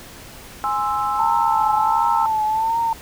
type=chord; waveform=sine; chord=Ab augmented; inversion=none; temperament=equal; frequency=830.6 / 1046.5 / 1318.5 Hz; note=Ab5 / C6 / E6; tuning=0 / 0 / 0 cents; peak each=-22 / -25 / -23 dBFS; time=0.64-2.26 s; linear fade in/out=0 ms
type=tone with vibrato; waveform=sine; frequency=890 Hz; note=A5; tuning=20 cents sharp; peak=-17 dBFS; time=1.19-2.93 s; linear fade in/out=2 ms; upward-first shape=triangle; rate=1.4 Hz; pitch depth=75 cents each way
effects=pink hiss -40 dBFS RMS until 3.01 s